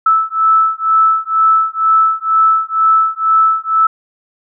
sine beating tone pair, 1311 / 1313.1 Hz, E6 / E6, -10 / -7 cents, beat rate 2.1 Hz, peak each -12 dBFS, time 0.06-3.87 s, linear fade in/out 5 ms, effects none

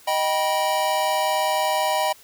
square chord, Eb augmented, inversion none, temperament just, 622.3 / 777.8 / 972.3 Hz, Eb5 / G5 / B5, 0 / -14 / -27 cents, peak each -25 dBFS, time 0.07-2.13 s, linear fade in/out 10 ms, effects white hiss -50 dBFS RMS until 2.23 s

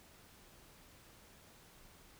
silence, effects pink hiss -61 dBFS RMS until 2.19 s

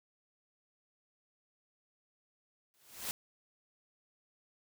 white noise with exponential growth, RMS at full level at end -35 dBFS, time 2.74-3.11 s, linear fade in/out 0 ms, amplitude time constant 80 ms, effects none

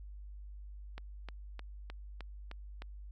click train, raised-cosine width 0.3 ms, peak -29 dBFS, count 7, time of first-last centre 0.98-2.82 s, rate 3.26 Hz, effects added 50 Hz sine -45 dBFS peak until 3.11 s

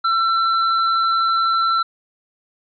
triangle tone with hard clipping, 1344 Hz, E6, 33 cents sharp, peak -17 dBFS, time 0.04-1.83 s, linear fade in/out 10 ms, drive 17 dB, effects resampled to 11025 Hz

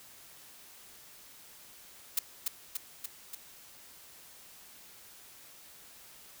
blue noise with echo, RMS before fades -27 dBFS, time 2.17-2.19 s, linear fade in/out 5 ms, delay 290 ms, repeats 4, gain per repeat -3 dB, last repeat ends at 3.35 s, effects white hiss -54 dBFS RMS until 6.4 s

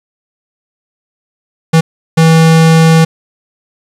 square tone bursts at uneven times, 162.2 Hz, E3, 28 cents flat, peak -4 dBFS, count 2, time 1.73-1.81 / 2.17-3.05 s, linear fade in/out 10 ms, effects low-pass 10000 Hz 12 dB/octave + 7-bit

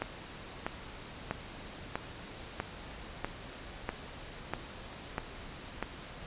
click train, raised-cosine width 0.5 ms, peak -17 dBFS, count 10, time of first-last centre 0.02-5.826 s, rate 1.55 Hz, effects pink hiss -46 dBFS RMS until 6.26 s + resampled to 8000 Hz

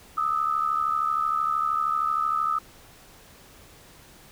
sine tone pair together, 1227 / 1300 Hz, D#6 / E6, -25 / -24 cents, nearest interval minor second, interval 101 cents, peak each -25 dBFS, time 0.17-2.59 s, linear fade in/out 10 ms, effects pink hiss -51 dBFS RMS until 4.31 s

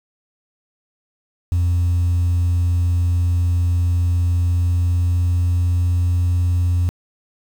sine tone with pitch glide, 87.31 to 88.12 Hz, F2 to F2, 0 to +16 cents, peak -12 dBFS, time 1.52-6.89 s, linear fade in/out 0 ms, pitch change +16 cents, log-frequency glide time 4.24-6.04 s, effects tanh soft clip ceiling -13 dBFS + 7-bit

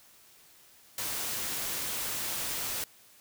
white noise, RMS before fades -34 dBFS, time 0.98-2.84 s, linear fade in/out 2 ms, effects white hiss -58 dBFS RMS until 3.2 s

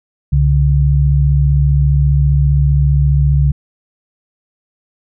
sine tone pair together, 67.06 / 142.1 Hz, C2 / C#3, +43 / +43 cents, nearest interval octave + minor second, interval 1300 cents, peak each -11 dBFS, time 0.32-3.52 s, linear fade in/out 10 ms, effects none

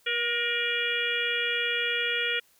harmonic tone with a mistuned harmonic, 477.1 Hz, A#4, 40 cents sharp, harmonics 1 / 3 / 4 / 5 / 6 / 7, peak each -35 / -32 / -32 / -31 / -32 / -33 dBFS, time 0.06-2.4 s, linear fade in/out 10 ms, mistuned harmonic 4, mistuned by -37 cents, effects white hiss -63 dBFS RMS until 2.59 s

